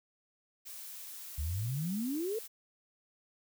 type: noise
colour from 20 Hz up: blue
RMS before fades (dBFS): -46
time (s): 0.65-2.48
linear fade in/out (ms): 20
type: exponential sweep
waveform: sine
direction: up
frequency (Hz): 68.6 to 466.2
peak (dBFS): -32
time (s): 1.38-2.39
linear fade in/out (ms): 5
effects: none